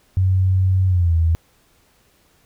sine tone with pitch glide, 93.8 to 82.13 Hz, F#2 to E2, +24 to -6 cents, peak -13 dBFS, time 0.17-1.35 s, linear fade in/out 0 ms, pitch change -230 cents, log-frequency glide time 0.87-1.15 s, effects pink hiss -58 dBFS RMS until 2.45 s

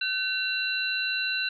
sine tone cluster, 1525 / 2737 / 3999 Hz, G6 / F7 / B7, -48 / -36 / +21 cents, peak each -30 dBFS, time 0.01-1.49 s, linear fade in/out 5 ms, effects none

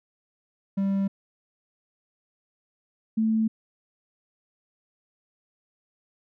triangle / sine tone pair in turn, 196 / 220.9 Hz, G3 / A3, 0 / +7 cents, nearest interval major second, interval 207 cents, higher second, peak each -20 dBFS, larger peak neither, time 0.77-1.08 / 3.17-3.48 s, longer neither, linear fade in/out 10 ms, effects none

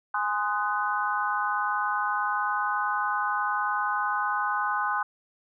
sine chord, Ab dominant seventh, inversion none, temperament just, 830.6 / 1038.3 / 1245.9 / 1495.1 Hz, Ab5 / C6 / Eb6 / Gb6, 0 / -14 / +2 / +18 cents, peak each -30 dBFS, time 0.14-5.03 s, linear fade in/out 5 ms, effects none

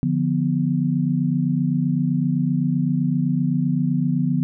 sine chord, B diminished, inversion first, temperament equal, 146.83 / 174.61 / 246.9 Hz, D3 / F3 / B3, 0 / 0 / 0 cents, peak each -22 dBFS, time 0.03-4.43 s, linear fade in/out 0 ms, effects none

